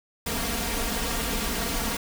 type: noise with comb filter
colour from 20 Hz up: pink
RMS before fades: -28 dBFS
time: 0.26-1.97 s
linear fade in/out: 5 ms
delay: 4.3 ms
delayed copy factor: +0.85
effects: none